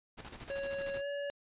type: noise with tremolo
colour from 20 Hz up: pink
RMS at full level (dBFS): -46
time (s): 0.17-1.02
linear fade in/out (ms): 20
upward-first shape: square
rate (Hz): 13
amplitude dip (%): 60
type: tone with pitch glide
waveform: square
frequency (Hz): 554.4 to 569.3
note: C#5 to C#5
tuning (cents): 0 to +46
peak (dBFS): -36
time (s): 0.5-1.3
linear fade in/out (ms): 0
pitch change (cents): +46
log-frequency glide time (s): 0.98-1.07
effects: resampled to 8000 Hz